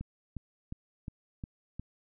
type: click train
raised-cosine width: 5 ms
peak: -26 dBFS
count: 6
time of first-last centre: 0.01-1.796 s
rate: 2.8 Hz
effects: none